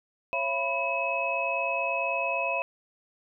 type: tone cluster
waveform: sine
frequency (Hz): 547 / 676 / 989 / 2567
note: C#5 / E5 / B5 / E7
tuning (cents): -23 / +43 / +2 / -47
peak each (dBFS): -33 / -32 / -32 / -29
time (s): 0.33-2.62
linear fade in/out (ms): 0
effects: none